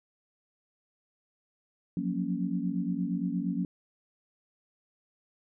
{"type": "chord", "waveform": "sine", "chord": "Gb major seventh", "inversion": "third", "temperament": "equal with one note detuned", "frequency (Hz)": [176.44, 185, 233.1, 277.2], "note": ["F3", "Gb3", "Bb3", "Db4"], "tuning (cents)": [18, 0, 0, 0], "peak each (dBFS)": [-33, -33, -35, -34], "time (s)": [1.97, 3.65], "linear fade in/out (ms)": 2, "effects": []}